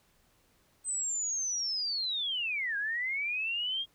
sine linear two-way sweep, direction down then up, 8260 to 1600 to 3270 Hz, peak -30 dBFS, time 0.84-3.86 s, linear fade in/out 50 ms, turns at 2.77 s, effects pink hiss -68 dBFS RMS until 3.94 s

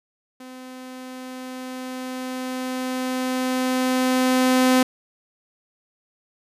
sawtooth tone with level ramp, 256.2 Hz, C4, 36 cents flat, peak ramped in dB -34 to -10 dBFS, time 0.4-4.83 s, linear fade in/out 5 ms, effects resampled to 32000 Hz

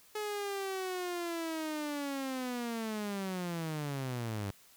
sawtooth linear sweep, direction down, 426.3 to 96.3 Hz, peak -31 dBFS, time 0.15-4.51 s, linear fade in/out 5 ms, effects white hiss -61 dBFS RMS until 4.76 s

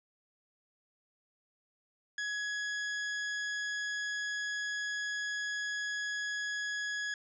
40% pulse tone, 1676 Hz, G#6, 15 cents sharp, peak -33 dBFS, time 2.18-7.14 s, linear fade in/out 2 ms, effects resampled to 16000 Hz

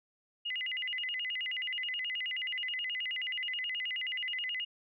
sine tone with vibrato, 2404 Hz, D7, 40 cents sharp, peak -33 dBFS, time 0.45-4.65 s, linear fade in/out 10 ms, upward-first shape square, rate 9.4 Hz, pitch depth 300 cents each way, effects none

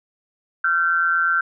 sine tone pair together, 1373.8 / 1542 Hz, F6 / G6, -29 / -29 cents, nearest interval major second, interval 200 cents, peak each -19 dBFS, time 0.64-1.41 s, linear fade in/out 5 ms, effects none

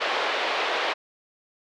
pink band-pass noise, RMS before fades -26 dBFS, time 0-0.94 s, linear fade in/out 20 ms, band 470 to 3800 Hz, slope 24 dB/octave, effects none

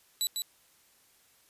20% pulse tone with echo, 3951 Hz, B7, in tune, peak -21 dBFS, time 0.21-0.27 s, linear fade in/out 0 ms, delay 150 ms, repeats 1, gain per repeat -4 dB, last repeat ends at 0.42 s, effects white hiss -64 dBFS RMS until 1.49 s + resampled to 32000 Hz

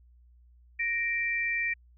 sine tone pair together, 1864.4 / 2349 Hz, A#6 / D7, 0 / 0 cents, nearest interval major third, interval 400 cents, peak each -30 / -29 dBFS, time 0.79-1.74 s, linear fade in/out 10 ms, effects added 60 Hz sine -55 dBFS peak until 1.97 s

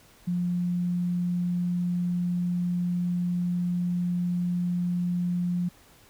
sine tone, 176.6 Hz, F3, 20 cents sharp, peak -24 dBFS, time 0.27-5.69 s, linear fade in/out 10 ms, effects pink hiss -56 dBFS RMS until 6.09 s

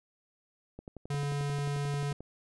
click train, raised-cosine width 2 ms, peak -30 dBFS, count 17, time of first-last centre 0.79-2.206 s, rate 11.3 Hz
square tone, 143.1 Hz, D3, 45 cents flat, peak -31 dBFS, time 1.1-2.13 s, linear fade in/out 5 ms
effects resampled to 24000 Hz

